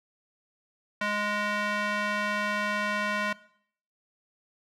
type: tone with band-pass filter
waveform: square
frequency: 207.7 Hz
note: G#3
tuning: in tune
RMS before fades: -29 dBFS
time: 1.01-3.33 s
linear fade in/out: 5 ms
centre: 1700 Hz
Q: 1.3
effects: noise-tail reverb RT60 0.6 s tail -19 dB re dry